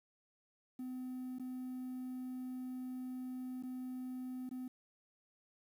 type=tone with dropouts; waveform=triangle; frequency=254.5 Hz; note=C4; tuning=48 cents flat; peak=-38 dBFS; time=0.79-4.68 s; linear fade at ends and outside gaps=5 ms; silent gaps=1.386-1.396 / 3.626-3.634 / 4.492-4.511 s; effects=tanh soft clip ceiling -35 dBFS + 11-bit